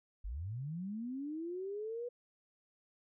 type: linear sweep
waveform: sine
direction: up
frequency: 41.78 to 492 Hz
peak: -38 dBFS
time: 0.24-2.09 s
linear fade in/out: 10 ms
effects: none